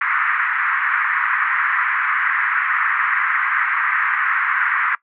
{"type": "band-pass noise", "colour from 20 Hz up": "white", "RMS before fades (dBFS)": -19, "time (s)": [0.01, 4.95], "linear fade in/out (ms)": 2, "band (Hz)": [1100, 2000], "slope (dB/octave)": 48, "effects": ["noise-tail reverb RT60 0.1 s tail -19 dB re dry"]}